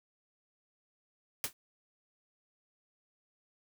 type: noise with exponential decay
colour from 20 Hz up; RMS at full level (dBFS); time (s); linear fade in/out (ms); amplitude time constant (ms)
white; -29; 1.44-1.53; 1; 19
effects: none